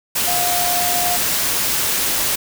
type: tone in noise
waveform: sine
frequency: 709 Hz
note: F5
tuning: 26 cents sharp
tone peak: -21 dBFS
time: 0.27-1.17 s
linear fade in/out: 10 ms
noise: white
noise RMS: -19 dBFS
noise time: 0.15-2.36 s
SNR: -5 dB
effects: none